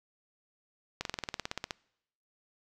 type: slowing click train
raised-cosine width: 0.2 ms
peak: -16 dBFS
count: 14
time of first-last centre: 1.01-1.708 s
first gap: 42 ms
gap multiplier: 1.04
effects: noise-tail reverb RT60 0.8 s tail -25 dB re dry